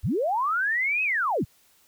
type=linear two-way sweep; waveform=sine; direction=up then down; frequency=49.49 to 2591 to 49.49 Hz; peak=-22 dBFS; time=0.03-1.45 s; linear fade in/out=20 ms; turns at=1.03 s; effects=white hiss -61 dBFS RMS until 1.87 s